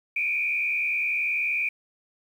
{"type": "tone with frequency modulation", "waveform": "sine", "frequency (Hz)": 2397, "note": "D7", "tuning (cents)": 35, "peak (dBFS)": -23, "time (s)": [0.16, 1.69], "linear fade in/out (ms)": 5, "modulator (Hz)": 70.5, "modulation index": 1.4, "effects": ["9-bit"]}